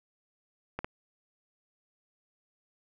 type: clicks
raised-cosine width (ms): 0.5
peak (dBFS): -19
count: 2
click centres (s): 0.79 / 0.845
effects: none